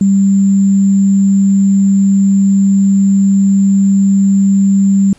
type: tone with sample-and-hold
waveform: sine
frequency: 196 Hz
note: G3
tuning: in tune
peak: -6 dBFS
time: 0.01-5.13 s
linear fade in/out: 2 ms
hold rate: 7350 Hz
effects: pink hiss -47 dBFS RMS until 5.18 s + resampled to 24000 Hz